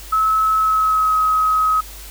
sine tone with pitch glide, 1294 to 1270.3 Hz, E6 to D#6, -32 to +36 cents, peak -13 dBFS, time 0.12-1.81 s, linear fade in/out 10 ms, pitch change -32 cents, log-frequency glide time 0.57-1.17 s, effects added 50 Hz sine -36 dBFS peak until 2.1 s + white hiss -38 dBFS RMS until 2.1 s

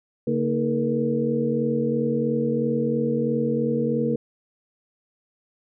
sine tone cluster, 140.8 / 230.5 / 312.2 / 433.4 / 476.4 Hz, C#3 / A#3 / D#4 / A4 / A#4, +27 / -19 / +6 / -26 / +38 cents, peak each -29 / -24 / -30 / -30 / -25 dBFS, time 0.27-4.16 s, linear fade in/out 5 ms, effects none

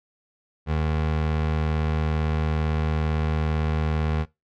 25% pulse tone, 77.78 Hz, D#2, in tune, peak -18 dBFS, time 0.66-4.26 s, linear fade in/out 50 ms, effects noise-tail reverb RT60 0.2 s tail -20 dB re dry + low-pass 3000 Hz 12 dB/octave

